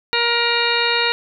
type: harmonic tone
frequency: 471.8 Hz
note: A#4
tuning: 21 cents sharp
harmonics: 1 / 2 / 3 / 4 / 5 / 6 / 8 / 9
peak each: -24 / -24 / -24 / -24 / -24 / -24 / -24 / -24 dBFS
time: 0.13-1.12 s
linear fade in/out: 0 ms
effects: none